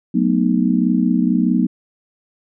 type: chord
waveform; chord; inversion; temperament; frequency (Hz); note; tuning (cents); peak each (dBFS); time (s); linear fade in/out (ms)
sine; B dominant seventh; second; just; 185.21 / 222.2 / 246.9 / 308.7; F#3 / A3 / B3 / D#4; +2 / +17 / 0 / -14; -18 / -20 / -17 / -21; 0.14-1.67; 10
effects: none